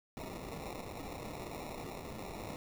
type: noise with sample-and-hold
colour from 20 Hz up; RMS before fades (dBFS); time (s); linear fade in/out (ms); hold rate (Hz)
blue; -44; 0.17-2.56; 0; 1575
effects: none